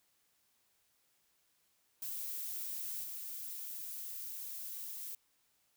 violet noise with level steps, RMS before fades -41 / -44 dBFS, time 2.02-5.15 s, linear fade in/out 2 ms, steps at 3.03 s, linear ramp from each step 20 ms, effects white hiss -75 dBFS RMS until 5.76 s

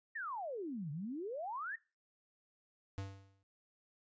sine exponential two-way sweep, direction down then up, 1897 to 138.59 to 1897 Hz, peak -39 dBFS, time 0.15-1.76 s, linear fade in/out 10 ms, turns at 0.91 s
square tone with exponential decay, 97.7 Hz, G2, 5 cents flat, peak -38 dBFS, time 2.98-3.43 s, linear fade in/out 0 ms, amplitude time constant 97 ms
effects noise-tail reverb RT60 0.3 s tail -21 dB re dry + resampled to 16000 Hz

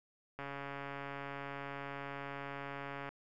click train, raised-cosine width 0.5 ms, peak -28 dBFS, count 379, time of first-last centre 0.39-3.09 s, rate 140 Hz, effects none

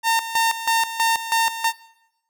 sawtooth tone with tremolo, 910 Hz, A#5, 42 cents flat, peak -12 dBFS, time 0.03-1.73 s, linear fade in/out 50 ms, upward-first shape square, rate 3.1 Hz, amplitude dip 70%, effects noise-tail reverb RT60 0.9 s tail -20 dB re dry

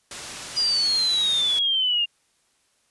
white low-pass noise, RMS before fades -37 dBFS, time 0.11-1.59 s, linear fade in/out 2 ms, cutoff 8100 Hz, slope 12 dB/octave
5% pulse tone with pitch glide, 2935 to 3275 Hz, F#7 to G#7, -15 to -25 cents, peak -27 dBFS, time 0.55-1.42 s, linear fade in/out 10 ms, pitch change +190 cents, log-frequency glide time 0.79-0.88 s
sine exponential sweep, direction down, 4900 to 2794 Hz, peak -19 dBFS, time 0.56-2.06 s, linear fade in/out 20 ms
effects white hiss -66 dBFS RMS until 2.9 s + resampled to 24000 Hz

